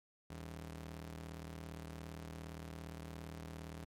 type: ring-modulated tone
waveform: sawtooth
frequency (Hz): 119.2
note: A#2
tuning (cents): +39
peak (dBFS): -39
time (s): 0.3-3.85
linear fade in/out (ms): 5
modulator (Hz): 40.9
effects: MP3 64 kbps